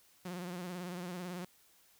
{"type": "tone with vibrato", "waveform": "sawtooth", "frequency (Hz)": 178.5, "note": "F3", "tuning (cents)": 38, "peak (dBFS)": -36, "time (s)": [0.25, 1.45], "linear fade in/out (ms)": 5, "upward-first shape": "sine", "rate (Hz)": 18, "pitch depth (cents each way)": 63, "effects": ["white hiss -66 dBFS RMS until 1.99 s"]}